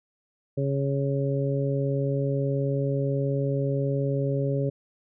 harmonic tone, 138.59 Hz, C#3, in tune, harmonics 1 / 2 / 3 / 4, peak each -25 / -32 / -30 / -31 dBFS, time 0.57-4.7 s, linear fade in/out 10 ms, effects none

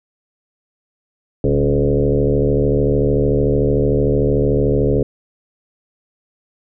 sine tone with frequency modulation, 277.2 Hz, C#4, in tune, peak -12 dBFS, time 1.44-5.03 s, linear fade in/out 2 ms, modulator 73.4 Hz, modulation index 3.3, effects none

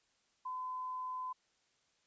sine tone, 1017 Hz, C6, 50 cents flat, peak -38 dBFS, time 0.45-1.33 s, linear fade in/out 10 ms, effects white hiss -75 dBFS RMS until 2.06 s + resampled to 16000 Hz

